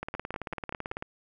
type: two click trains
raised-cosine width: 0.5 ms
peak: -19 / -20 dBFS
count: 19 / 5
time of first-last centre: 0.03-1.024 / 0.15-0.916 s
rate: 18.1 / 5.22 Hz
effects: none